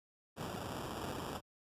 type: noise with sample-and-hold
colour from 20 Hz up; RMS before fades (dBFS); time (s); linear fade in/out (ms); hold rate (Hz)
pink; -41; 0.36-1.41; 50; 2100
effects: high-pass 80 Hz 12 dB/octave + resampled to 32000 Hz